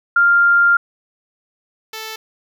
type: tone pair in turn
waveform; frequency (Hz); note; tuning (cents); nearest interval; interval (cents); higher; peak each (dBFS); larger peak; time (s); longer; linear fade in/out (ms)
sine / 5% pulse; 1396.9 / 440; F6 / A4; 0 / 0; octave + minor sixth; 2000; first; -9 / -16; first; 0.16-0.77 / 1.93-2.16; first; 5
effects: none